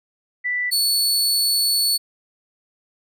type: tone pair in turn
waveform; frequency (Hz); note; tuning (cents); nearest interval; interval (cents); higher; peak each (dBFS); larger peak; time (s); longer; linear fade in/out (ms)
sine / sawtooth; 1975.5 / 4435; B6 / C#8; 0 / 0; octave + major second; 1400; second; -20 / -14; second; 0.44-0.71 / 0.71-1.98; second; 20
effects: none